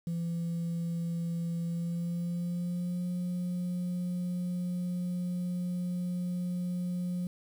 sine tone with pitch glide, 169.1 to 178.33 Hz, E3 to F3, +44 to +36 cents, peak -28 dBFS, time 0.07-7.27 s, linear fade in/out 2 ms, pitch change +92 cents, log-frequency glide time 1.65-3.07 s, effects tanh soft clip ceiling -29 dBFS + 9-bit

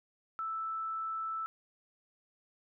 sine tone, 1318.5 Hz, E6, in tune, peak -34 dBFS, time 0.39-1.46 s, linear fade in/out 0 ms, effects none

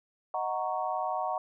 sine chord, D# minor seventh, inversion none, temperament equal, 622.3 / 740 / 932.3 / 1108.7 Hz, D#5 / F#5 / A#5 / C#6, 0 / 0 / 0 / 0 cents, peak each -36 / -32 / -35 / -36 dBFS, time 0.34-1.38 s, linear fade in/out 2 ms, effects none

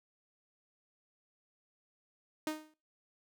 sawtooth tone with exponential decay, 309.2 Hz, D#4, 11 cents flat, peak -27 dBFS, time 2.47-2.74 s, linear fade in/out 2 ms, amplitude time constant 57 ms, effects noise-tail reverb RT60 0.4 s tail -25 dB re dry

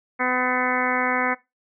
harmonic tone with a mistuned harmonic, 252.2 Hz, B3, 36 cents sharp, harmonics 1 / 2 / 3 / 4 / 5 / 6 / 7 / 8 / 9, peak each -29 / -29 / -29 / -29 / -29 / -29 / -29 / -29 / -29 dBFS, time 0.19-1.35 s, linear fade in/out 20 ms, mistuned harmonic 9, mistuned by -49 cents, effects noise-tail reverb RT60 0.2 s tail -18 dB re dry

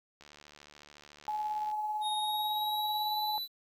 click train, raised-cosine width 0.2 ms, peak -35 dBFS, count 112, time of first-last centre 0.21-1.714 s, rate 73.8 Hz
sine tone with tremolo, 850 Hz, G#5, 40 cents sharp, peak -30 dBFS, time 1.28-3.38 s, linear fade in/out 0 ms, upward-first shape sine, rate 18 Hz, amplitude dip 30%
square tone with pitch glide, 3729 to 3974 Hz, A#7 to B7, 0 to +10 cents, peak -35 dBFS, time 2.01-3.48 s, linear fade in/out 50 ms, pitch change +110 cents, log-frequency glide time 2.17-3.19 s
effects 10-bit

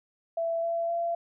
sine tone with pitch steps, 666 / 673.3 / 680.8 Hz, E5 / E5 / F5, +18 / +36 / -44 cents, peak -26 dBFS, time 0.37-1.15 s, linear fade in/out 5 ms, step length 260 ms, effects none

